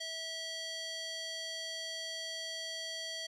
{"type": "tone with band-pass filter", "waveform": "square", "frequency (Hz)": 650, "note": "E5", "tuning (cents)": -24, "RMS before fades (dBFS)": -41, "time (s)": [0, 3.27], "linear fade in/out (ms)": 10, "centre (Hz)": 4200, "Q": 2, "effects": ["resampled to 32000 Hz"]}